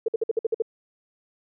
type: tone bursts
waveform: sine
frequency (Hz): 450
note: A4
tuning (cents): +39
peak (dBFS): -19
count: 8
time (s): 0.06-0.622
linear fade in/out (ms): 5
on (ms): 23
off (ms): 54
effects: none